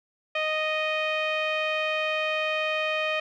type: tone with low-pass filter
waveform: sawtooth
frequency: 621 Hz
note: D#5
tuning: 3 cents flat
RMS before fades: -27 dBFS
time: 0.35-3.2 s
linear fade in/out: 5 ms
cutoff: 2700 Hz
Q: 4.3
effects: none